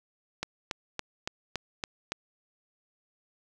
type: click train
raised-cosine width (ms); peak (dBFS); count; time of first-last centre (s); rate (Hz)
0.2; -14; 7; 0.43-2.12; 3.55
effects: none